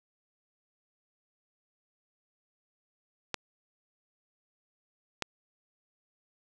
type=clicks; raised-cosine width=0.2 ms; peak=-13 dBFS; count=2; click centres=3.343 / 5.223 s; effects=none